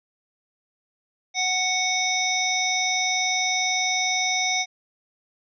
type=harmonic tone with a mistuned harmonic; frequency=740 Hz; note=F#5; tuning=in tune; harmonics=1 / 3 / 5 / 7 / 8; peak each=-28 / -25 / -28 / -30 / -28 dBFS; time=1.34-4.66 s; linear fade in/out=50 ms; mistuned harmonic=7; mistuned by=+62 cents; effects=none